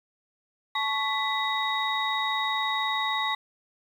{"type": "tone cluster", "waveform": "sine", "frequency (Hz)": [869, 1113, 1990, 3774], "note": ["A5", "C#6", "B6", "A#7"], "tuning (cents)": [-22, 7, 13, 21], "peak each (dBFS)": -30, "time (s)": [0.75, 3.35], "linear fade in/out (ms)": 5, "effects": ["tanh soft clip ceiling -14 dBFS", "9-bit"]}